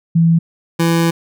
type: tone pair in turn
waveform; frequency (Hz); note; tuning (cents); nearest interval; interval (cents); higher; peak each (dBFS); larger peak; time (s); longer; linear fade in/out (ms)
sine / 25% pulse; 165.9 / 166.96; E3 / E3; +11 / +22; unison; 11; second; -8; neither; 0.15-0.39 / 0.79-1.11; second; 10
effects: none